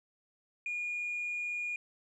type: tone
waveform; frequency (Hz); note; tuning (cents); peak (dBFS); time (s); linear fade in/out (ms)
sine; 2434; D#7; -39; -32; 0.66-1.76; 2
effects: tanh soft clip ceiling -30 dBFS